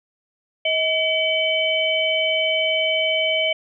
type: tone cluster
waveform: sine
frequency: 635 / 2283 / 3045 Hz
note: D#5 / D7 / F#7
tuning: +35 / -50 / +49 cents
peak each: -22 dBFS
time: 0.65-3.53 s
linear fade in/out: 5 ms
effects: none